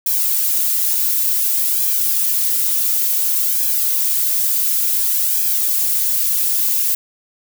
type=noise with flanger; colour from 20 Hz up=violet; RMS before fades=-17 dBFS; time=0.06-6.95 s; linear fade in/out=5 ms; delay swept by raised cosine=1.2 to 4.4 ms; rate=0.56 Hz; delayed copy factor=+0.9; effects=none